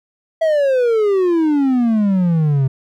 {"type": "exponential sweep", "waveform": "triangle", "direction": "down", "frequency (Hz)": [659, 130], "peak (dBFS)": -10, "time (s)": [0.41, 2.68], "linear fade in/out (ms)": 10, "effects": []}